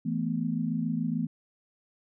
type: chord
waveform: sine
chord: E suspended fourth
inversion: none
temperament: equal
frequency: 164.81 / 220 / 246.9 Hz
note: E3 / A3 / B3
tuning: 0 / 0 / 0 cents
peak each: -31 dBFS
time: 0.05-1.27 s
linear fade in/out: 10 ms
effects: none